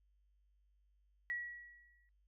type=tone with exponential decay; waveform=sine; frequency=1926 Hz; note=B6; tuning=44 cents flat; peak=-36 dBFS; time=1.3-2.09 s; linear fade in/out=0 ms; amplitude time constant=170 ms; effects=noise-tail reverb RT60 0.1 s tail -21 dB re dry + added 50 Hz sine -70 dBFS peak until 2.27 s